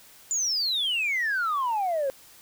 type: exponential sweep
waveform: sine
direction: down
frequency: 7180 to 524 Hz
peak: -22 dBFS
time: 0.31-2.1 s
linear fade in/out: 0 ms
effects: tanh soft clip ceiling -21 dBFS + white hiss -52 dBFS RMS until 2.41 s